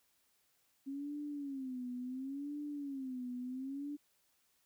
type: tone with vibrato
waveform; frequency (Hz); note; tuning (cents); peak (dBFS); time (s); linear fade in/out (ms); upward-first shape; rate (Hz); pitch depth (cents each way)
sine; 269.7; C#4; -47; -39; 0.86-3.97; 20; sine; 0.71; 150
effects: white hiss -75 dBFS RMS until 4.65 s